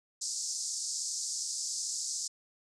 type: band-pass noise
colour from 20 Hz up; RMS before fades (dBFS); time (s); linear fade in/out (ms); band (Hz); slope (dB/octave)
white; -36; 0.21-2.28; 10; 4800 to 8100; 48
effects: none